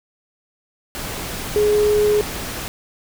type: tone in noise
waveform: sine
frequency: 418.9 Hz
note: G#4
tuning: 15 cents sharp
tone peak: -13 dBFS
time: 1.56-2.21 s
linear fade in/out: 0 ms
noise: pink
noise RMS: -28 dBFS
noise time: 0.95-2.68 s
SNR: +12 dB
effects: none